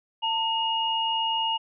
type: tone pair together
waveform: sine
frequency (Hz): 902 / 2864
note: A5 / F7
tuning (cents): +43 / +43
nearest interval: octave + minor sixth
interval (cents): 2000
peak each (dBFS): -26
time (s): 0.22-1.58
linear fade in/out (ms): 20
effects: none